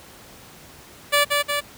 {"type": "tone with echo", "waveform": "10% pulse", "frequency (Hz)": 580, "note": "D5", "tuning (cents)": -22, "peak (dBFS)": -7, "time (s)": [1.12, 1.25], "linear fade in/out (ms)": 20, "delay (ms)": 180, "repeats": 2, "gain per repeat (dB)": -3, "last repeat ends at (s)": 1.61, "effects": ["pink hiss -45 dBFS RMS until 1.77 s", "high-pass 60 Hz 12 dB/octave"]}